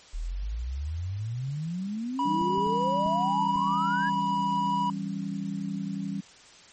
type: exponential sweep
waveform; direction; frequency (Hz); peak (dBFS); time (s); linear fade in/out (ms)
sine; up; 37.21 to 1700; -29; 0.13-4.1; 20
type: tone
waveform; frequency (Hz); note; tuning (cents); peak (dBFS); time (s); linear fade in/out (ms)
triangle; 976; B5; -21; -23; 2.19-4.9; 2
type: chord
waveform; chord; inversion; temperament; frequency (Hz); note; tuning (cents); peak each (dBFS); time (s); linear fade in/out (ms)
sine; C# diminished; first; equal; 164.81 / 196 / 277.2; E3 / G3 / C#4; 0 / 0 / 0; -36 / -31 / -37; 2.25-6.21; 10
type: clicks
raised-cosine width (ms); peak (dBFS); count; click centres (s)
3; -28; 5; 2.414 / 2.58 / 2.667 / 3.062 / 3.56
effects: white hiss -52 dBFS RMS until 6.72 s + MP3 32 kbps